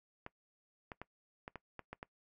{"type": "clicks", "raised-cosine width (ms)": 0.5, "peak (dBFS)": -29, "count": 8, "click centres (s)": [0.264, 0.918, 1.016, 1.479, 1.557, 1.793, 1.93, 2.029], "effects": ["noise-tail reverb RT60 0.1 s tail -21 dB re dry"]}